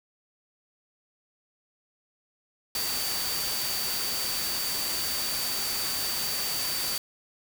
sine tone in noise, 4600 Hz, D8, 37 cents flat, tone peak -32 dBFS, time 2.75-6.98 s, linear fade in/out 2 ms, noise white, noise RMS -31 dBFS, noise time 2.75-6.98 s, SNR -4 dB, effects none

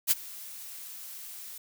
blue noise with ADSR envelope, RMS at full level -21 dBFS, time 0.07-1.58 s, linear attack 42 ms, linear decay 26 ms, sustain -22 dB, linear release 4 ms, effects none

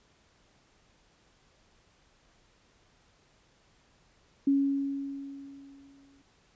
sine tone with exponential decay, 277.2 Hz, C#4, in tune, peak -20 dBFS, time 4.47-6.22 s, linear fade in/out 5 ms, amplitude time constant 380 ms, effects pink hiss -65 dBFS RMS until 6.55 s + resampled to 16000 Hz

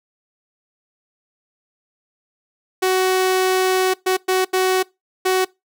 sawtooth tone bursts at uneven times, 373.5 Hz, F#4, 16 cents sharp, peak -11 dBFS, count 5, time 2.82-3.94 / 4.06-4.17 / 4.28-4.45 / 4.53-4.83 / 5.25-5.45 s, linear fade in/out 10 ms, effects noise-tail reverb RT60 0.2 s tail -22 dB re dry

